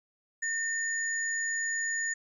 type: tone pair together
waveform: sine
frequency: 1820 / 6866 Hz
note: A#6 / A8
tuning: -42 / -43 cents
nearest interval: octave + major seventh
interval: 2299 cents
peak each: -30 / -34 dBFS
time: 0.42-2.14 s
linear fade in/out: 10 ms
effects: none